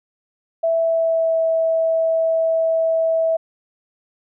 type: tone with pitch glide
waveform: sine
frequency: 659.3 to 651.7 Hz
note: E5 to E5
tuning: 0 to -20 cents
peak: -15 dBFS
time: 0.63-3.37 s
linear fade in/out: 10 ms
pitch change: -20 cents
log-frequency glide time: 0.79-1.4 s
effects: none